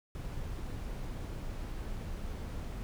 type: noise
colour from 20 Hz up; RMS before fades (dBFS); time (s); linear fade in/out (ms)
brown; -39; 0.15-2.83; 0
effects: none